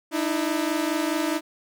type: tone pair together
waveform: sawtooth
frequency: 301.4 / 326.1 Hz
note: D4 / E4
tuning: +45 / -19 cents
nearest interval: minor second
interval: 136 cents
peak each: -22 dBFS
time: 0.11-1.41 s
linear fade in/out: 50 ms
effects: none